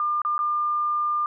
sine tone with dropouts, 1200 Hz, D6, 37 cents sharp, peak -21 dBFS, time 0-1.26 s, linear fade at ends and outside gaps 1 ms, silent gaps 0.218-0.249 / 0.38-0.39 s, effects none

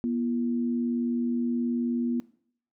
sine tone pair together, 240.4 / 339.3 Hz, B3 / F4, -46 / -50 cents, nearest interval tritone, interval 596 cents, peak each -25 / -35 dBFS, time 0.04-2.2 s, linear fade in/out 0 ms, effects noise-tail reverb RT60 0.6 s tail -20 dB re dry

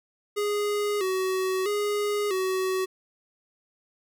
square tone with vibrato, 394.1 Hz, G4, 9 cents sharp, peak -25 dBFS, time 0.36-2.86 s, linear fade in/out 20 ms, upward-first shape square, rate 0.77 Hz, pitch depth 83 cents each way, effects none

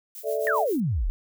violet noise with tremolo, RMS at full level -38 dBFS, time 0.15-0.8 s, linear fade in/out 0 ms, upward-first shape triangle, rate 7.5 Hz, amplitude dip 85%
sine chord, A suspended fourth, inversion none, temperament equal, 440 / 587.3 / 659.3 Hz, A4 / D5 / E5, 0 / 0 / 0 cents, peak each -27 / -28 / -30 dBFS, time 0.23-0.67 s, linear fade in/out 50 ms
sine exponential sweep, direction down, 1916 to 33.62 Hz, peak -22 dBFS, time 0.47-1.1 s, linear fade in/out 0 ms
effects none

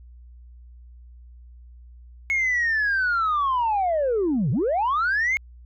sine linear two-way sweep, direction down then up, 2193 to 110 to 2193 Hz, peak -18 dBFS, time 2.3-5.37 s, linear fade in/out 0 ms, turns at 4.51 s, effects tanh soft clip ceiling -17 dBFS + added 60 Hz sine -43 dBFS peak until 5.65 s

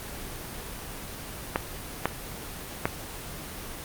clicks, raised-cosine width 0.5 ms, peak -7 dBFS, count 3, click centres 1.559 / 2.056 / 2.855 s, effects pink hiss -38 dBFS RMS until 3.84 s + Opus 24 kbps

